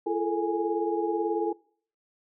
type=tone cluster; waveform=sine; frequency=339.4 / 429.4 / 447.7 / 828 Hz; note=F4 / A4 / A4 / G#5; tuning=-49 / -42 / +30 / -5 cents; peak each=-29 / -30 / -32 / -32 dBFS; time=0.06-1.53 s; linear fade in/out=10 ms; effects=noise-tail reverb RT60 0.5 s tail -22 dB re dry